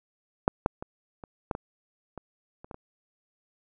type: clicks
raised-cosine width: 1 ms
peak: -6 / -8 / -22 / -27 / -14 / -19 / -24 / -30 / -25 / -27 dBFS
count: 10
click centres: 0.479 / 0.661 / 0.825 / 1.238 / 1.512 / 1.551 / 2.177 / 2.645 / 2.712 / 2.744 s
effects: none